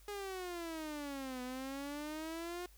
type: exponential two-way sweep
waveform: sawtooth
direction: down then up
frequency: 415.3 to 249 to 359.7 Hz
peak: -37 dBFS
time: 0.08-2.66 s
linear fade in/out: 2 ms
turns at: 1.42 s
effects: added 50 Hz sine -59 dBFS peak until 2.77 s + white hiss -66 dBFS RMS until 2.77 s